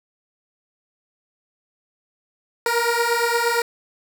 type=beating tone pair; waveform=15% pulse; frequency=466.2 / 474.8 Hz; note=A#4 / A#4; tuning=0 / +32 cents; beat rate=8.6 Hz; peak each=-15 dBFS; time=2.66-3.62 s; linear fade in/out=2 ms; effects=none